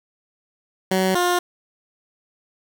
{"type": "tone pair in turn", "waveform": "15% pulse", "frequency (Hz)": [188.1, 355.1], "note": ["F#3", "F4"], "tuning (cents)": [29, 29], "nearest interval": "major seventh", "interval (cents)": 1100, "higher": "second", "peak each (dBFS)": -11, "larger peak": "neither", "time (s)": [[0.91, 1.15], [1.15, 1.39]], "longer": "neither", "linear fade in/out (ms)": 5, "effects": []}